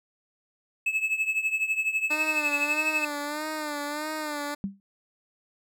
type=tone with tremolo; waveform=triangle; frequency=2597 Hz; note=E7; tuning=26 cents flat; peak=-19 dBFS; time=0.86-3.05 s; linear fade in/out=5 ms; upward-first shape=triangle; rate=12 Hz; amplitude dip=85%
type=tone with vibrato; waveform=10% pulse; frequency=300 Hz; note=D4; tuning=37 cents sharp; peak=-22 dBFS; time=2.1-4.55 s; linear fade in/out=10 ms; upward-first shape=sine; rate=1.6 Hz; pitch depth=64 cents each way
type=tone with exponential decay; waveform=sine; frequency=196.9 Hz; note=G3; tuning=8 cents sharp; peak=-23 dBFS; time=4.64-4.8 s; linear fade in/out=0 ms; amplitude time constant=34 ms
effects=none